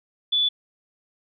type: tone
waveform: sine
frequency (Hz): 3462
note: A7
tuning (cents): -29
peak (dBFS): -18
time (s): 0.32-0.49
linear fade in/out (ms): 10
effects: none